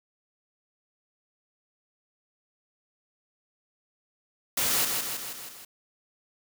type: noise with echo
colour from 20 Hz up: white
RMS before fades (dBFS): -26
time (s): 4.57-4.85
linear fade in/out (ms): 5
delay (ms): 160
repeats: 5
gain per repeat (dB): -4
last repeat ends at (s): 5.65
effects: none